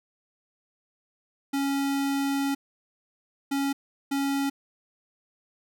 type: tone bursts at uneven times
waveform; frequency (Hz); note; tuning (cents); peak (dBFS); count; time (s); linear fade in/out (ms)
square; 277.2; C#4; 0; -25; 3; 1.53-2.55 / 3.51-3.73 / 4.11-4.5; 10
effects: none